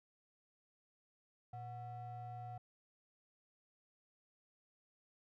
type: ring-modulated tone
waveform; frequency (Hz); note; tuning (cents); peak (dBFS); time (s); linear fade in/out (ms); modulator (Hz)
triangle; 307.8; D#4; -19; -40; 1.53-2.58; 5; 425
effects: none